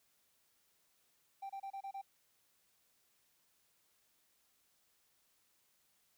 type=tone bursts; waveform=triangle; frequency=784 Hz; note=G5; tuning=in tune; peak=-39 dBFS; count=6; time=1.42-2.016 s; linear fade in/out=10 ms; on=76 ms; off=28 ms; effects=tanh soft clip ceiling -36 dBFS + white hiss -75 dBFS RMS until 6.17 s